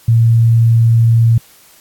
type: tone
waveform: sine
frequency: 115.2 Hz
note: A#2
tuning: 20 cents flat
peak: -6 dBFS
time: 0.08-1.38 s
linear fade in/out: 5 ms
effects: white hiss -45 dBFS RMS until 1.8 s + AAC 64 kbps